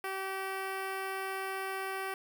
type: tone with notch filter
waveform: 10% pulse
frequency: 384.6 Hz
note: G4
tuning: 33 cents flat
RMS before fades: -37 dBFS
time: 0.04-2.14 s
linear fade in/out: 2 ms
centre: 6300 Hz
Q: 1.2
effects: 10-bit